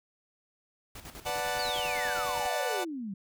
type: noise with tremolo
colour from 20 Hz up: pink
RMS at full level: -44 dBFS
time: 0.95-2.47 s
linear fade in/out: 5 ms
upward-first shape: square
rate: 10 Hz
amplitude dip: 65%
type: chord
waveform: sawtooth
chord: B minor seventh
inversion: none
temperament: equal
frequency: 493.9 / 587.3 / 740 / 880 Hz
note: B4 / D5 / F#5 / A5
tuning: 0 / 0 / 0 / 0 cents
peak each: -34 / -32 / -30 / -33 dBFS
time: 1.25-2.85 s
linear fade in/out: 20 ms
type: exponential sweep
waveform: sine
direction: down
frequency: 4699 to 185 Hz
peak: -34 dBFS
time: 1.59-3.14 s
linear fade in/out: 5 ms
effects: none